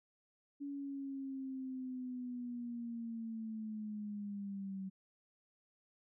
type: linear sweep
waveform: sine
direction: down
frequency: 284.3 to 190 Hz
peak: -40 dBFS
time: 0.6-4.9 s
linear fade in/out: 20 ms
effects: none